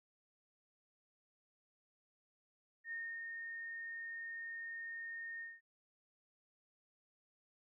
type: tone with ADSR envelope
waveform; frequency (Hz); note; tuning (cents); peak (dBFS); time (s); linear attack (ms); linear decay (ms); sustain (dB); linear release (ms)
sine; 1838; A#6; -25; -40; 2.84-5.61; 77; 280; -3; 200
effects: none